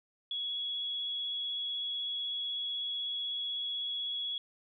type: tone with vibrato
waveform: sine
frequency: 3356 Hz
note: G#7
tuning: 17 cents sharp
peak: -33 dBFS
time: 0.31-4.38 s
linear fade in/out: 2 ms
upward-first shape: square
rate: 16 Hz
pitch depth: 8 cents each way
effects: none